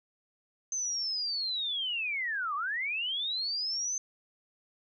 sine linear two-way sweep, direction down then up, 6272 to 1108.7 to 6272 Hz, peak -30 dBFS, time 0.72-3.98 s, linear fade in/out 2 ms, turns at 2.55 s, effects none

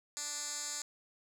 10% pulse tone with band-pass filter, 293.7 Hz, D4, in tune, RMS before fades -40 dBFS, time 0.17-0.82 s, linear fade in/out 0 ms, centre 6800 Hz, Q 3.2, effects none

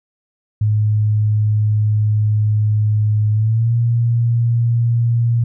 sine tone with pitch glide, 106.5 to 117.49 Hz, G#2 to A#2, +44 to +14 cents, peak -12 dBFS, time 0.61-5.44 s, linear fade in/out 5 ms, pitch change +170 cents, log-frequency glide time 3.32-3.74 s, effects none

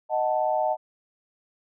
sine chord, D# diminished, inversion none, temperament equal, 622.3 / 740 / 880 Hz, D#5 / F#5 / A5, 0 / 0 / 0 cents, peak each -25 / -26 / -27 dBFS, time 0.09-0.77 s, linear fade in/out 50 ms, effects none

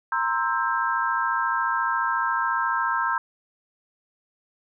sine chord, C dominant seventh, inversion third, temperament equal with one note detuned, 932.3 / 1046.5 / 1318.5 / 1590.8 Hz, Bb5 / C6 / E6 / G6, 0 / 0 / 0 / +25 cents, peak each -27 dBFS, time 0.12-3.18 s, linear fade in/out 2 ms, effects none

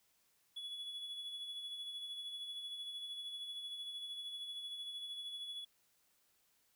triangle tone with tremolo, 3396 Hz, G#7, 38 cents sharp, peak -40 dBFS, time 0.56-5.65 s, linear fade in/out 10 ms, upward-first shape sine, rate 13 Hz, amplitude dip 40%, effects white hiss -75 dBFS RMS until 6.75 s

